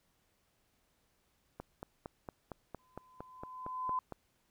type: click train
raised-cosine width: 1 ms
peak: -28 dBFS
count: 12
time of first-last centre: 1.6-4.123 s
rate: 4.36 Hz
type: tone with exponential growth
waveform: sine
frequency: 1018 Hz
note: C6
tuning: 48 cents flat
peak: -30 dBFS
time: 2.79-3.99 s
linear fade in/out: 2 ms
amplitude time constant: 260 ms
effects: pink hiss -75 dBFS RMS until 4.5 s